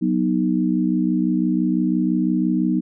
sine chord, B major, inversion second, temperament equal with one note detuned, 185 / 245.2 / 311.1 Hz, F#3 / B3 / D#4, 0 / -12 / 0 cents, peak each -21 dBFS, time 0.01-2.81 s, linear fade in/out 20 ms, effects none

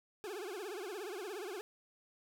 40% pulse tone with vibrato, 391.6 Hz, G4, 2 cents flat, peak -40 dBFS, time 0.24-1.61 s, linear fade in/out 0 ms, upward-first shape triangle, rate 17 Hz, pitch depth 240 cents each way, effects none

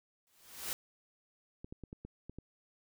white noise with exponential growth, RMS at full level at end -35 dBFS, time 0.27-0.73 s, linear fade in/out 0 ms, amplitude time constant 98 ms
clicks, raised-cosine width 3 ms, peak -32 dBFS, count 7, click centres 1.645 / 1.725 / 1.837 / 1.929 / 2.05 / 2.296 / 2.386 s
effects none

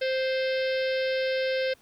harmonic tone, 523.3 Hz, C5, in tune, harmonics 1 / 3 / 4 / 5 / 6 / 7 / 8 / 9 / 10, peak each -25 / -35 / -37 / -39 / -41 / -42 / -43 / -44 / -45 dBFS, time 0.01-1.74 s, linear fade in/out 10 ms, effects pink hiss -60 dBFS RMS until 1.81 s

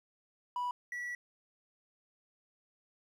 triangle tone pair in turn, 982 / 1944.2 Hz, B5 / B6, -10 / -28 cents, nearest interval octave, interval 1182 cents, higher second, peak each -30 / -35 dBFS, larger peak first, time 0.56-0.71 / 0.92-1.15 s, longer second, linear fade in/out 2 ms, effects tanh soft clip ceiling -27 dBFS + 12-bit

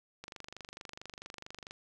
click train, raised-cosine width 0.2 ms, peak -27 dBFS, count 37, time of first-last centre 0.24-1.709 s, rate 24.5 Hz, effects none

